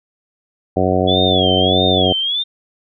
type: harmonic tone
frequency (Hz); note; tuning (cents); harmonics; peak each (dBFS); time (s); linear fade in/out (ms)
92.5; F#2; 0; 1 / 2 / 3 / 4 / 5 / 6 / 7 / 8; -21 / -21 / -21 / -21 / -21 / -21 / -21 / -21; 0.76-2.13; 10
type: tone with vibrato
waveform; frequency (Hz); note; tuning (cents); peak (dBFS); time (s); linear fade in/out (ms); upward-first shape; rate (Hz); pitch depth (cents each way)
sine; 3368; G#7; +24; -16; 1.07-2.44; 20; sine; 1.6; 140
effects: none